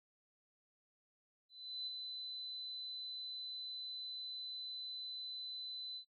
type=tone with ADSR envelope; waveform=sine; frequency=4017 Hz; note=B7; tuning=29 cents sharp; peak=-39 dBFS; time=1.49-6.05 s; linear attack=380 ms; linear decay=16 ms; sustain=-4 dB; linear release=87 ms; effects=noise-tail reverb RT60 0.1 s tail -18 dB re dry + MP3 96 kbps